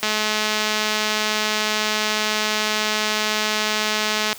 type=click train; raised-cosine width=0.2 ms; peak=-4 dBFS; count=921; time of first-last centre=0.03-4.329 s; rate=214 Hz; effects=white hiss -39 dBFS RMS until 4.38 s + high-pass 100 Hz 12 dB/octave